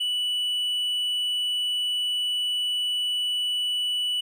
triangle tone, 2960 Hz, F#7, in tune, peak -22 dBFS, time 0-4.21 s, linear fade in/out 10 ms, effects none

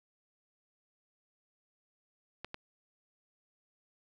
clicks, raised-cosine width 0.3 ms, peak -24 dBFS, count 2, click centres 2.446 / 2.544 s, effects none

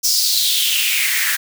white noise with high-pass filter sweep, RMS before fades -17 dBFS, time 0.03-1.37 s, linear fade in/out 20 ms, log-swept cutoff 5600 to 1600 Hz, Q 4.9, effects none

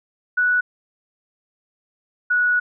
sine tone pair in turn, 1475 / 1465.7 Hz, F#6 / F#6, -6 / -17 cents, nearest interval unison, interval 11 cents, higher first, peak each -15 dBFS, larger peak neither, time 0.37-0.61 / 2.3-2.6 s, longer second, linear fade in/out 10 ms, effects none

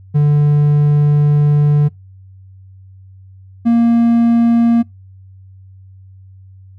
triangle tone pair in turn, 147 / 233.3 Hz, D3 / A#3, +2 / +2 cents, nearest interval minor sixth, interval 800 cents, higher second, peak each -6 dBFS, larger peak neither, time 0.14-1.89 / 3.65-4.83 s, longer first, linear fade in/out 20 ms, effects noise-tail reverb RT60 0.2 s tail -26 dB re dry + added 95 Hz sine -37 dBFS peak until 6.78 s

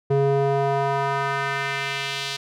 square tone with band-pass filter sweep, 138.59 Hz, C#3, in tune, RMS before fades -23 dBFS, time 0.1-2.37 s, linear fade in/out 10 ms, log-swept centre 370 to 4000 Hz, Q 1.5, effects none

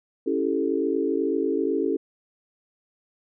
sine chord, A dominant seventh, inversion first, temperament equal, 277.2 / 329.6 / 392 / 440 Hz, C#4 / E4 / G4 / A4, 0 / 0 / 0 / 0 cents, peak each -27 dBFS, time 0.26-1.97 s, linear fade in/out 10 ms, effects none

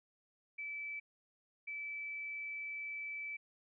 sine tone bursts at uneven times, 2311 Hz, D7, 28 cents flat, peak -40 dBFS, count 2, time 0.58-1 / 1.67-3.37 s, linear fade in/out 10 ms, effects none

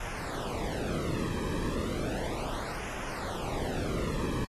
brown noise with flanger, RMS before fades -34 dBFS, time 0-4.45 s, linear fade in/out 5 ms, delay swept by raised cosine 0.23 to 1.43 ms, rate 0.34 Hz, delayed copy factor -0.8, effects AAC 32 kbps

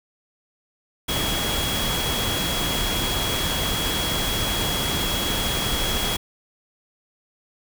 sine tone in noise, 3322 Hz, G#7, in tune, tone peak -27 dBFS, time 1.08-6.17 s, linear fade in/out 10 ms, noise pink, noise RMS -25 dBFS, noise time 1.08-6.17 s, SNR -5 dB, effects none

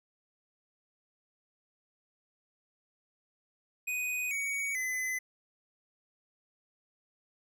square tone with pitch steps, 2492 / 2246 / 2024 Hz, D#7 / C#7 / B6, +2 / +22 / +42 cents, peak -32 dBFS, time 3.87-5.19 s, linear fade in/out 10 ms, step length 440 ms, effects none

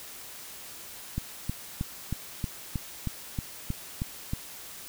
click train, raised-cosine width 5 ms, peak -17 dBFS, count 11, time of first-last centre 1.18-4.335 s, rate 3.17 Hz, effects white hiss -44 dBFS RMS until 4.88 s

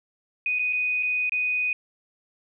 sine tone with dropouts, 2489 Hz, D#7, in tune, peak -22 dBFS, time 0.46-1.73 s, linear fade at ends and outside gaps 2 ms, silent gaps 0.588-0.593 / 0.727-0.731 / 1.027-1.031 / 1.295-1.32 s, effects none

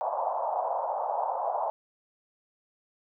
pink band-pass noise, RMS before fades -30 dBFS, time 0.01-1.7 s, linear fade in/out 0 ms, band 610 to 950 Hz, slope 48 dB/octave, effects none

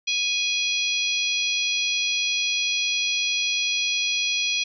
harmonic tone with a mistuned harmonic, 829 Hz, G#5, 3 cents flat, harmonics 3 / 4 / 5 / 6 / 7, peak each -25 / -26 / -30 / -34 / -31 dBFS, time 0.07-4.64 s, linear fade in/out 10 ms, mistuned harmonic 6, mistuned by -24 cents, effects none

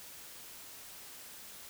silence, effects white hiss -50 dBFS RMS until 1.69 s

